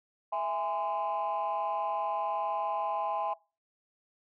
sine chord, E augmented, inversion none, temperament just, 659.3 / 824.1 / 1030.1 Hz, E5 / G#5 / B#5, 0 / -14 / -27 cents, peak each -33 / -31 / -33 dBFS, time 0.32-3.34 s, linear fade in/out 10 ms, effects noise-tail reverb RT60 0.3 s tail -22 dB re dry + tanh soft clip ceiling -24 dBFS

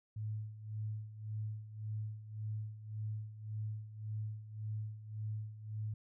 sine tone with tremolo, 107.5 Hz, A2, 40 cents flat, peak -36 dBFS, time 0.16-5.94 s, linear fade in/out 5 ms, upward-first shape sine, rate 1.8 Hz, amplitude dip 75%, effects none

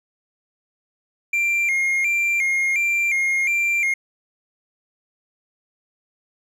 triangle tone with vibrato, 2249 Hz, C#7, 24 cents sharp, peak -16 dBFS, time 1.33-3.94 s, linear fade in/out 5 ms, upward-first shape square, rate 1.4 Hz, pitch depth 87 cents each way, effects none

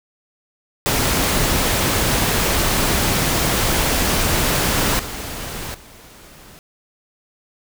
pink noise with level steps, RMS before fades -18 / -29 / -43 dBFS, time 0.86-6.59 s, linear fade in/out 0 ms, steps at 4.99 / 5.74 s, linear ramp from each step 5 ms, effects none

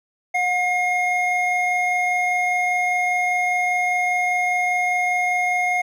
triangle tone pair together, 722 / 2141 Hz, F#5 / C7, -43 / +39 cents, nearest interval octave + perfect fifth, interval 1882 cents, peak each -19 dBFS, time 0.34-5.82 s, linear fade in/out 10 ms, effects none

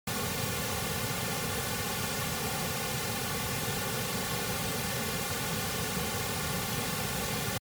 pink noise with comb filter, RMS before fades -32 dBFS, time 0.07-7.58 s, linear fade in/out 5 ms, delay 3.1 ms, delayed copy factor -0.95, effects high-pass 80 Hz 12 dB/octave + MP3 96 kbps

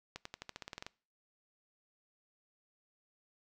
accelerating click train, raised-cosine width 0.2 ms, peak -25 dBFS, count 12, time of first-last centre 0.16-0.865 s, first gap 94 ms, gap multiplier 0.92, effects noise-tail reverb RT60 0.4 s tail -23 dB re dry

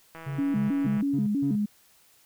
click train, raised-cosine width 0.5 ms, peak -28 dBFS, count 141, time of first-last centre 0.15-1.009 s, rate 163 Hz
triangle tone bursts, 139.8 Hz, C#3, 15 cents sharp, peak -28 dBFS, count 5, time 0.26-1.56 s, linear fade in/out 10 ms, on 140 ms, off 150 ms
sine tone with vibrato, 241.4 Hz, B3, 39 cents flat, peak -23 dBFS, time 0.38-1.66 s, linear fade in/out 10 ms, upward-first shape square, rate 3.1 Hz, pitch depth 260 cents each way
effects white hiss -60 dBFS RMS until 2.25 s

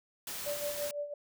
white noise, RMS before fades -40 dBFS, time 0.27-0.91 s, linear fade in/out 2 ms
sine tone with tremolo, 583 Hz, D5, 13 cents flat, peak -32 dBFS, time 0.46-1.14 s, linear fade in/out 5 ms, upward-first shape sine, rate 6 Hz, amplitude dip 70%
effects none

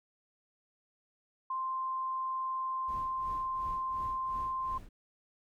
sine tone, 1046.5 Hz, C6, in tune, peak -32 dBFS, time 1.5-4.78 s, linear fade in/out 5 ms
brown noise with tremolo, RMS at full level -45 dBFS, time 2.88-4.89 s, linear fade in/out 5 ms, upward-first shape sine, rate 2.8 Hz, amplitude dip 85%
effects none

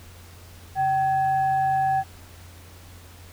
sine tone with frequency modulation, 770 Hz, G5, 31 cents flat, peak -19 dBFS, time 0.75-2.04 s, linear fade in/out 50 ms, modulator 908 Hz, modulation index 0.34, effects added 87 Hz sine -45 dBFS peak until 3.32 s + pink hiss -49 dBFS RMS until 3.32 s

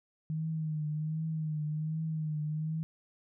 sine tone with vibrato, 155.6 Hz, D#3, in tune, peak -31 dBFS, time 0.3-2.83 s, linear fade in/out 0 ms, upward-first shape triangle, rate 1.3 Hz, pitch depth 57 cents each way, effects none

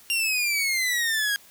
sawtooth exponential sweep, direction down, 2794 to 1621 Hz, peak -19 dBFS, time 0.1-1.36 s, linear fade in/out 0 ms, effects white hiss -52 dBFS RMS until 1.5 s

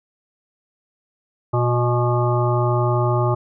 harmonic tone with a mistuned harmonic, 121 Hz, B2, 35 cents flat, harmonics 1 / 3 / 5 / 7 / 9 / 10, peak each -18 / -23 / -25 / -26 / -28 / -28 dBFS, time 1.53-3.35 s, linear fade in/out 10 ms, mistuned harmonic 5, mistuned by +24 cents, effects none

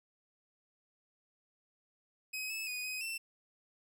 sawtooth tone with pitch steps, 2531 / 2605 / 2480 / 2514 / 2682 Hz, D#7 / E7 / D#7 / D#7 / E7, +29 / -21 / -6 / +17 / +29 cents, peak -34 dBFS, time 2.33-3.18 s, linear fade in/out 10 ms, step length 170 ms, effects none

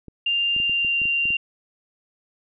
clicks, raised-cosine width 3 ms, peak -26 dBFS, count 9, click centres 0.083 / 0.564 / 0.601 / 0.696 / 0.848 / 1.017 / 1.055 / 1.255 / 1.305 s
sine tone with pitch glide, 2794 to 2775 Hz, F7 to F7, 0 to -12 cents, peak -19 dBFS, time 0.26-1.37 s, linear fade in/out 5 ms, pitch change -12 cents, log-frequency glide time 0.55-1.01 s
effects none

